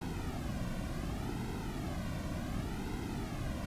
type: noise with flanger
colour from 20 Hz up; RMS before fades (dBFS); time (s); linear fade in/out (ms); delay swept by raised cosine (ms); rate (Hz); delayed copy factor
brown; -38; 0.01-3.66; 10; 1.7 to 2.38; 0.68; -0.75
effects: resampled to 32000 Hz